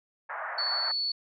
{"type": "band-pass noise", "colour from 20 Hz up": "white", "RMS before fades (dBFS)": -36, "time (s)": [0.29, 0.92], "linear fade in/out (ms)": 10, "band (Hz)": [610, 1800], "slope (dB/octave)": 48}
{"type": "tone", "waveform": "sine", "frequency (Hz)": 4435, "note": "C#8", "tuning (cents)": 0, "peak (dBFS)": -27, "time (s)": [0.58, 1.12], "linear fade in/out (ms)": 5}
{"effects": []}